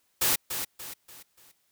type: noise with echo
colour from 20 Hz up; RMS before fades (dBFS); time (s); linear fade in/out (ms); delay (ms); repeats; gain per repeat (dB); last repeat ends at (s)
white; -24; 0.21-0.36; 10; 290; 4; -8; 1.52
effects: white hiss -71 dBFS RMS until 1.71 s